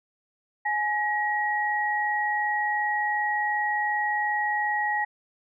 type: tone pair together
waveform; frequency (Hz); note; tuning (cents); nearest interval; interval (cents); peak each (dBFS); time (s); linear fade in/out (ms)
sine; 840 / 1902.7; G#5 / A#6; +19 / +35; octave + major second; 1416; -26; 0.65-5.05; 10
effects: none

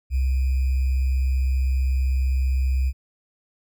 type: tone with sample-and-hold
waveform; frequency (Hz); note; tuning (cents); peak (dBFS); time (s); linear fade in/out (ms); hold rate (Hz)
sine; 65.4; C2; 0; -18; 0.1-2.93; 50; 2450
effects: none

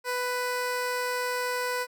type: tone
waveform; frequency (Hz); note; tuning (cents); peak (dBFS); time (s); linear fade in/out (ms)
15% pulse; 496.2; B4; +8; -21; 0.04-1.87; 50
effects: none

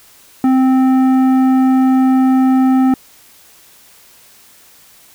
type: tone with tanh clipping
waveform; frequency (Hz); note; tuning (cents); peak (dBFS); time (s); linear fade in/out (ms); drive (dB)
sine; 260.9; C4; -5; -10; 0.44-2.94; 2; 11
effects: white hiss -45 dBFS RMS until 5.14 s

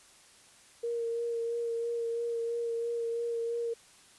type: tone with vibrato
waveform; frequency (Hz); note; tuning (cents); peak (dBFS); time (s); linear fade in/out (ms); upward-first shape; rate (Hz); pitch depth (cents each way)
sine; 466.2; A#4; 0; -30; 0.83-3.74; 10; sine; 3; 18
effects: white hiss -58 dBFS RMS until 4.18 s + resampled to 24000 Hz

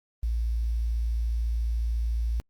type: tone with quantisation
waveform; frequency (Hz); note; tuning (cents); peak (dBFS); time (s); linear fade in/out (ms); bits
sine; 57; A#1; -38; -24; 0.23-2.4; 0; 9
effects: Opus 32 kbps

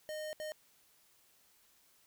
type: tone bursts at uneven times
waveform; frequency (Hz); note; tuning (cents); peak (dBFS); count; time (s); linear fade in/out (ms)
square; 615; D#5; -20; -40; 2; 0.09-0.33 / 0.4-0.52; 0
effects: white hiss -68 dBFS RMS until 2.06 s

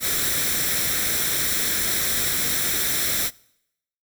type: noise with comb filter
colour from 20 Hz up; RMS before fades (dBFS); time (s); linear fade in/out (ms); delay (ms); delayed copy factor
white; -23; 0-3.31; 50; 0.53; +0.6
effects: noise-tail reverb RT60 0.8 s tail -24 dB re dry

